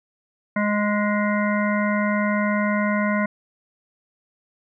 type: harmonic tone with a mistuned harmonic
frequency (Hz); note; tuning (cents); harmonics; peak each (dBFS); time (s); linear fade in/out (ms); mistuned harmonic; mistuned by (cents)
207.7; G#3; 0; 1 / 3 / 5 / 7 / 9 / 10; -21 / -26 / -28 / -29 / -31 / -31; 0.56-3.26; 5; 9; +20
effects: none